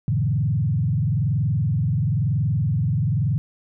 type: tone with frequency modulation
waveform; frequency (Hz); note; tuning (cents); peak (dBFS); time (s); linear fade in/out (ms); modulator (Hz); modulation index
sine; 128.4; C3; -32; -18; 0.08-3.38; 0; 21; 1.6
effects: none